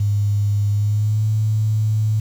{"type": "tone with pitch glide", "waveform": "sine", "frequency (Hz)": [102.5, 108.22], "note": ["G#2", "A2"], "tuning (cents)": [-22, -28], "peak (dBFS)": -15, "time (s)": [0, 2.2], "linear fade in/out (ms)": 5, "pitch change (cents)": 94, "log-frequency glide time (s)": [0.7, 1.25], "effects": ["7-bit"]}